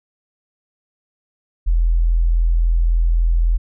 sine tone, 41.83 Hz, E1, 26 cents sharp, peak -12 dBFS, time 1.66-3.58 s, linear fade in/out 20 ms, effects none

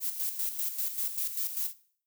violet noise with tremolo, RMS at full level -31 dBFS, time 0-1.74 s, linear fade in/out 50 ms, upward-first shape square, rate 5.1 Hz, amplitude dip 60%, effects noise-tail reverb RT60 0.5 s tail -17 dB re dry

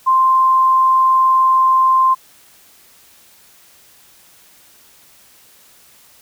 sine tone, 1046.5 Hz, C6, in tune, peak -9 dBFS, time 0.06-2.15 s, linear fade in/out 20 ms, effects white hiss -48 dBFS RMS until 6.21 s

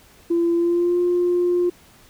sine tone with pitch glide, 340 to 353.4 Hz, F4 to F4, -46 to +21 cents, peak -15 dBFS, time 0.3-1.7 s, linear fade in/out 10 ms, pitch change +67 cents, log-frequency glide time 0.55-0.99 s, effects tanh soft clip ceiling -12 dBFS + pink hiss -51 dBFS RMS until 2.09 s

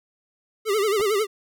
square tone with vibrato, 415.3 Hz, G#4, in tune, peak -20 dBFS, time 0.65-1.27 s, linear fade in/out 50 ms, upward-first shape sine, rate 11 Hz, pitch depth 120 cents each way
clicks, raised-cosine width 1 ms, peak -21 dBFS, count 2, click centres 0.998 / 1.01 s
effects none

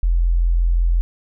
sine tone, 42.77 Hz, F1, 35 cents flat, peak -13 dBFS, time 0.03-1.01 s, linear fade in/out 0 ms, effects none

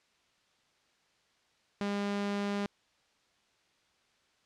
sawtooth tone, 202.3 Hz, G#3, 45 cents flat, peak -27 dBFS, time 1.81-2.66 s, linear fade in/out 0 ms, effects white hiss -70 dBFS RMS until 4.45 s + low-pass 5000 Hz 12 dB/octave

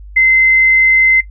sine tone, 2065 Hz, C7, 23 cents flat, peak -6 dBFS, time 0.16-1.21 s, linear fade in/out 10 ms, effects noise-tail reverb RT60 0.1 s tail -17 dB re dry + added 50 Hz sine -30 dBFS peak until 1.3 s

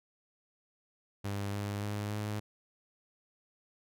sawtooth tone with pitch steps, 100.4 / 101.98 / 103.58 / 105.21 Hz, G2 / G#2 / G#2 / G#2, +42 / -31 / -4 / +23 cents, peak -30 dBFS, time 1.24-2.4 s, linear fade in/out 10 ms, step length 290 ms, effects none

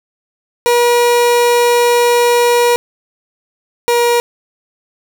30% pulse tone pair in turn, 480 / 476.7 Hz, B4 / A#4, -49 / +39 cents, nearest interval unison, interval 12 cents, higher first, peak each -6 / -7 dBFS, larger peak first, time 0.66-2.76 / 3.88-4.2 s, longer first, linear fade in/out 0 ms, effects none

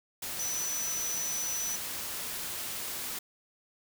sine tone in noise, 5960 Hz, F#8, 12 cents sharp, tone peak -32 dBFS, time 0.39-1.76 s, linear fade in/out 5 ms, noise white, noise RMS -37 dBFS, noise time 0.22-3.19 s, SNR +2 dB, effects none

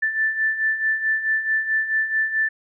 sine beating tone pair, 1760 / 1764.6 Hz, A6 / A6, 0 / +5 cents, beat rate 4.6 Hz, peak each -26 / -20 dBFS, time 0.02-2.49 s, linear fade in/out 10 ms, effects none

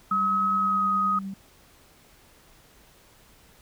sine tone with pitch glide, 1278 to 1253.9 Hz, D#6 to D#6, +46 to +13 cents, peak -21 dBFS, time 0.11-1.19 s, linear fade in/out 5 ms, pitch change -33 cents, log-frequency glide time 0.56-0.88 s
sine tone with tremolo, 194.3 Hz, G3, 15 cents flat, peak -30 dBFS, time 0.11-1.34 s, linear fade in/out 5 ms, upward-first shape triangle, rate 9.7 Hz, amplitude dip 30%
effects pink hiss -56 dBFS RMS until 3.61 s

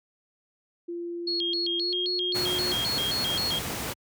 sine tone with pitch glide, 344.2 to 360.5 Hz, F4 to F#4, -25 to -45 cents, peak -31 dBFS, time 0.88-2.74 s, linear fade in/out 10 ms, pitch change +80 cents, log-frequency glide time 1.8-1.92 s
sine tone with vibrato, 3743 Hz, A#7, 6 cents sharp, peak -26 dBFS, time 1.27-3.59 s, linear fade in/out 5 ms, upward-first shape square, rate 3.8 Hz, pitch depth 250 cents each way
pink noise, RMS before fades -32 dBFS, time 2.34-3.94 s, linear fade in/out 20 ms
effects high-pass 80 Hz 12 dB/octave

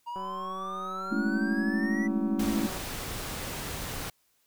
triangle exponential sweep, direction up, 940 to 1983 Hz, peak -32 dBFS, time 0.06-2.08 s, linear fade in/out 20 ms
click train, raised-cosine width 1 ms, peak -29 dBFS, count 496, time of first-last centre 0.16-2.779 s, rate 189 Hz
sine chord, A major seventh, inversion third, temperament equal, 207.7 / 220 / 277.2 / 329.6 Hz, G#3 / A3 / C#4 / E4, 0 / 0 / 0 / 0 cents, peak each -31 / -30 / -31 / -33 dBFS, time 1.11-2.67 s, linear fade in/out 10 ms
pink noise, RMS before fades -36 dBFS, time 2.39-4.1 s, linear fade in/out 5 ms
effects white hiss -70 dBFS RMS until 4.46 s

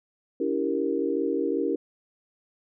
sine chord, C# diminished seventh, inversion none, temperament equal with one note detuned, 284.3 / 329.6 / 392 / 466.2 Hz, C#4 / E4 / G4 / Bb4, +44 / 0 / 0 / 0 cents, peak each -29 dBFS, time 0.4-1.76 s, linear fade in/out 5 ms, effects none

